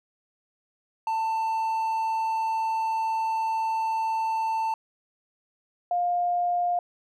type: tone pair in turn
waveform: triangle / sine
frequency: 891 / 705.8 Hz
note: A5 / F5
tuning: +22 / +18 cents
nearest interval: major third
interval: 404 cents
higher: first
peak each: -22 dBFS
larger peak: neither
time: 1.07-4.74 / 5.91-6.79 s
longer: first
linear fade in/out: 2 ms
effects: none